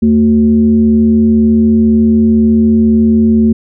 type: tone with frequency modulation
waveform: sine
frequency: 224.5 Hz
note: A3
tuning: 35 cents sharp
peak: -5 dBFS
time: 0.02-3.53 s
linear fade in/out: 10 ms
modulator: 145 Hz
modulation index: 0.49
effects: none